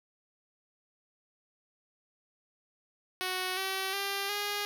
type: tone with pitch steps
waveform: 5% pulse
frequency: 370 / 383 / 396.6 / 410.5 Hz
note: F#4 / G4 / G4 / G#4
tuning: 0 / -40 / +20 / -20 cents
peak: -20 dBFS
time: 3.21-4.65 s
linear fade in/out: 0 ms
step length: 360 ms
effects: none